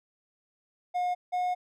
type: tone pair in turn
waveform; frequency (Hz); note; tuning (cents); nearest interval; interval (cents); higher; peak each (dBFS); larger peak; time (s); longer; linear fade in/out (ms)
triangle; 718 / 723; F5 / F#5; +48 / -40; unison; 12; second; -24; neither; 0.94-1.15 / 1.32-1.55; second; 20
effects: none